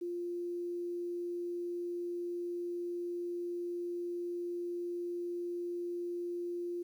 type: tone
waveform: sine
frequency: 349.2 Hz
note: F4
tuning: in tune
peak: -35 dBFS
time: 0.01-6.83 s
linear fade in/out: 10 ms
effects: 11-bit